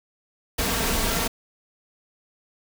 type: noise with comb filter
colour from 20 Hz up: pink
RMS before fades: -24 dBFS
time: 0.58-1.28 s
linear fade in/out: 10 ms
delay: 4.4 ms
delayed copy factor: +0.5
effects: none